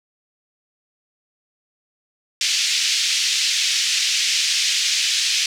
white band-pass noise, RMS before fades -20 dBFS, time 2.41-5.46 s, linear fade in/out 2 ms, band 2300 to 6100 Hz, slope 24 dB/octave, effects none

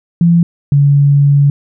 sine tone pair in turn, 170.1 / 142.16 Hz, F3 / C#3, -45 / +44 cents, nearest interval minor third, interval 311 cents, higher first, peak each -5 dBFS, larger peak neither, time 0.21-0.43 / 0.72-1.5 s, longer second, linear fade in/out 2 ms, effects none

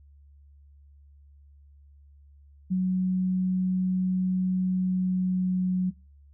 sine tone with pitch glide, 185 to 183.72 Hz, F#3 to F#3, 0 to -12 cents, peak -22 dBFS, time 2.7-5.91 s, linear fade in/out 20 ms, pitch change -12 cents, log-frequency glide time 4.61-5.73 s, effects noise-tail reverb RT60 0.3 s tail -23 dB re dry + added 71 Hz sine -51 dBFS peak until 6.33 s

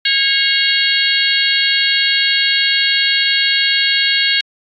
harmonic tone with a mistuned harmonic, 546 Hz, C#5, 26 cents flat, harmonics 3 / 4 / 5 / 6 / 7 / 8, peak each -19 / -19 / -19 / -19 / -19 / -19 dBFS, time 0.05-4.41 s, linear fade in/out 5 ms, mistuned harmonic 5, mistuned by +58 cents, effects AAC 64 kbps

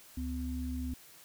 sine tone pair together, 70.9 / 252.7 Hz, C#2 / B3, +40 / +40 cents, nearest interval octave + minor seventh, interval 2200 cents, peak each -36 / -37 dBFS, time 0.17-0.94 s, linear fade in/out 5 ms, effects white hiss -56 dBFS RMS until 1.24 s

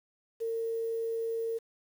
sine tone with quantisation, 455.4 Hz, A#4, 40 cents flat, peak -30 dBFS, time 0.4-1.59 s, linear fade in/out 20 ms, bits 9, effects none

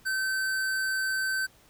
sine tone with hard clipping, 1541 Hz, G6, 30 cents flat, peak -28 dBFS, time 0.05-1.47 s, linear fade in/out 20 ms, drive 16 dB, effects pink hiss -59 dBFS RMS until 1.69 s

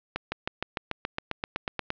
accelerating click train, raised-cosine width 0.3 ms, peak -12 dBFS, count 14, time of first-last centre 0.16-1.904 s, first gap 160 ms, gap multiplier 0.97, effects low-pass 4000 Hz 12 dB/octave

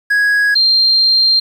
triangle / sine tone pair in turn, 1661.2 / 4179 Hz, G#6 / C8, 0 / -3 cents, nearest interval octave + major third, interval 1597 cents, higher second, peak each -8 dBFS, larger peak neither, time 0.1-0.55 / 0.55-1.4 s, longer second, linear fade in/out 10 ms, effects 7-bit

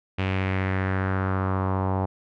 sawtooth tone with low-pass filter sweep, 94.8 Hz, F#2, 43 cents sharp, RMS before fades -25 dBFS, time 0.18-2.06 s, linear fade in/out 10 ms, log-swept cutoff 2700 to 860 Hz, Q 2.9, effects none

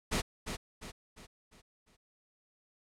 pink noise with echo, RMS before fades -31 dBFS, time 0.11-0.22 s, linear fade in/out 20 ms, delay 350 ms, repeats 5, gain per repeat -7 dB, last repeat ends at 1.97 s, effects low-pass 9000 Hz 12 dB/octave

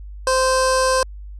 15% pulse tone with notch filter, 520 Hz, C5, 11 cents flat, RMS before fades -17 dBFS, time 0.27-1.03 s, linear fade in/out 2 ms, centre 2100 Hz, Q 1.1, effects added 50 Hz sine -32 dBFS peak until 1.39 s + resampled to 24000 Hz

